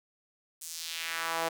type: tone with high-pass filter sweep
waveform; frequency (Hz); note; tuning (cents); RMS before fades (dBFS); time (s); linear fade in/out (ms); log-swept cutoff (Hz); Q
sawtooth; 164.81; E3; 0; -35; 0.61-1.49; 10; 8300 to 600; 1.5
effects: none